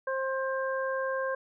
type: harmonic tone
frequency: 530 Hz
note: C5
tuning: 22 cents sharp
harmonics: 1 / 2 / 3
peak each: -30 / -35 / -35 dBFS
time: 0.07-1.35 s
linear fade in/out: 5 ms
effects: none